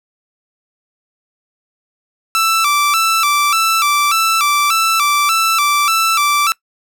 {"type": "tone with vibrato", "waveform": "sawtooth", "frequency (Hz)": 1244.5, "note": "D#6", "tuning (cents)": 0, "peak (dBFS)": -8, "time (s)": [2.35, 6.52], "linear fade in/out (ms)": 0, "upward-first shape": "square", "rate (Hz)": 1.7, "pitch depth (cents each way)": 110, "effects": ["noise-tail reverb RT60 0.1 s tail -21 dB re dry"]}